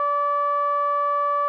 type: tone with low-pass filter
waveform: sawtooth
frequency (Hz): 578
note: D5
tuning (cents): -28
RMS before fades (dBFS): -22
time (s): 0-1.48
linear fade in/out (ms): 0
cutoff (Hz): 1200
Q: 6.1
effects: none